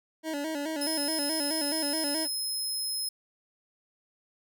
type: tone with vibrato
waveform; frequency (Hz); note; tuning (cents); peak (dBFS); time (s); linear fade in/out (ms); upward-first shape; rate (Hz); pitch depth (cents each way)
25% pulse; 301.8; D4; +47; -27; 0.23-2.28; 50; square; 4.7; 90
type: tone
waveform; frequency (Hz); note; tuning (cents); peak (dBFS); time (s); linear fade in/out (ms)
25% pulse; 5140; E8; -45; -25; 0.81-3.09; 5
effects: none